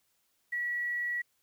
sine tone with quantisation, 1932 Hz, B6, 39 cents flat, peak -30 dBFS, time 0.52-1.22 s, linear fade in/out 10 ms, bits 10, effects white hiss -74 dBFS RMS until 1.42 s

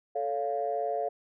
sine chord, A augmented, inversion none, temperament equal with one note detuned, 440 / 562.4 / 698.5 Hz, A4 / C#5 / E#5, 0 / +25 / 0 cents, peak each -33 / -33 / -30 dBFS, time 0.15-1.09 s, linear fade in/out 10 ms, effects tanh soft clip ceiling -19 dBFS

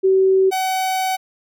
sine / 45% pulse tone pair in turn, 381.3 / 754.3 Hz, G4 / F#5, -48 / +33 cents, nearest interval octave, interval 1181 cents, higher second, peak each -11 / -18 dBFS, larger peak first, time 0.03-0.51 / 0.51-1.17 s, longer second, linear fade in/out 20 ms, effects none

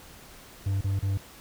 triangle tone bursts, 98 Hz, G2, in tune, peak -22 dBFS, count 3, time 0.66-1.176 s, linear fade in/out 5 ms, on 150 ms, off 33 ms, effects pink hiss -49 dBFS RMS until 1.4 s

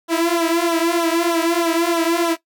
sawtooth tone with flanger, 336.1 Hz, E4, 34 cents sharp, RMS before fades -18 dBFS, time 0.08-2.37 s, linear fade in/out 50 ms, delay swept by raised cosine 0.41 to 4.41 ms, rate 3.2 Hz, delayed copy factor -0.95, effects noise-tail reverb RT60 0.1 s tail -17 dB re dry

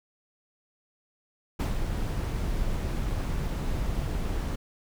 brown noise with ADSR envelope, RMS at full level -24 dBFS, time 1.59-4.56 s, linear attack 13 ms, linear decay 130 ms, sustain -5 dB, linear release 10 ms, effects none

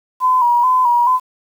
sine tone with vibrato, 987 Hz, B5, 1 cent flat, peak -10 dBFS, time 0.2-1.2 s, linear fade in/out 50 ms, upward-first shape square, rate 2.3 Hz, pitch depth 52 cents each way, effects 7-bit

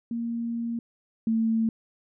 sine tone pair in turn, 233 / 224.5 Hz, A#3 / A3, -1 / +35 cents, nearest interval minor second, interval 64 cents, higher first, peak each -27 / -21 dBFS, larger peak second, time 0.11-0.79 / 1.27-1.69 s, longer first, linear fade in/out 2 ms, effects none

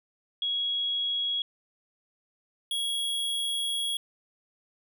sine / square tone pair in turn, 3322 / 3322 Hz, G#7 / G#7, 0 / 0 cents, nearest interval unison, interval 0 cents, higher neither, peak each -26 / -28 dBFS, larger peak first, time 0.42-1.42 / 2.71-3.97 s, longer second, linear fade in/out 2 ms, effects none

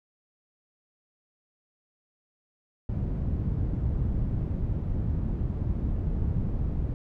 white low-pass noise, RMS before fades -28 dBFS, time 2.89-6.94 s, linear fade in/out 2 ms, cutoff 110 Hz, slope 12 dB/octave, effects none

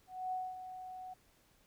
sine tone with ADSR envelope, 742 Hz, F#5, 5 cents sharp, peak -34 dBFS, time 0.07-1.14 s, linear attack 250 ms, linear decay 230 ms, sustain -10 dB, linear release 10 ms, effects pink hiss -69 dBFS RMS until 1.66 s

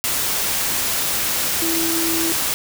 sine tone in noise, 329.6 Hz, E4, in tune, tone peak -22 dBFS, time 1.62-2.32 s, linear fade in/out 0 ms, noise white, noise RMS -21 dBFS, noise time 0.04-2.54 s, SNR -4 dB, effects none

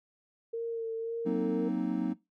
sine tone with vibrato, 456.7 Hz, A#4, 36 cents flat, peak -31 dBFS, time 0.53-1.69 s, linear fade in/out 10 ms, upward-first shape sine, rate 1.9 Hz, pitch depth 23 cents each way
triangle chord, C half-diminished seventh, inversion second, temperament equal, 185 / 233.1 / 261.6 / 311.1 Hz, Gb3 / Bb3 / C4 / Eb4, 0 / 0 / 0 / 0 cents, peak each -32 dBFS, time 1.25-2.14 s, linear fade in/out 20 ms
effects noise-tail reverb RT60 0.2 s tail -19 dB re dry

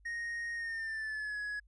triangle tone with pitch glide, 1864.7 to 1680.6 Hz, A#6 to G#6, 0 to +20 cents, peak -34 dBFS, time 0.05-1.6 s, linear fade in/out 10 ms, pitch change -180 cents, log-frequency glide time 0.55-1.39 s, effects added 50 Hz sine -60 dBFS peak until 1.67 s + resampled to 24000 Hz

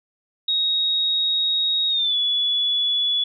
sine tone with pitch glide, 3770 to 3417 Hz, A#7 to G#7, +19 to +49 cents, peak -18 dBFS, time 0.48-3.24 s, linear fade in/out 5 ms, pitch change -170 cents, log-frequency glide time 1.89-2.16 s, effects none

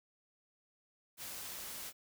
white noise, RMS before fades -45 dBFS, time 1.17-1.93 s, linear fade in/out 50 ms, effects none

